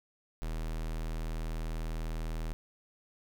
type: tone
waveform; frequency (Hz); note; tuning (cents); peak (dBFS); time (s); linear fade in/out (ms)
square; 40.04; E1; -50; -34; 0.42-2.53; 0
effects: none